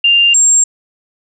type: tone pair in turn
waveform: sine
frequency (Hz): 2794 / 7459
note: F7 / A#8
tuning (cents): 0 / 0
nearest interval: octave + perfect fourth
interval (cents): 1700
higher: second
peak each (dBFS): -6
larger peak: neither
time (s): 0.04-0.34 / 0.34-0.64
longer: neither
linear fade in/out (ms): 5
effects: none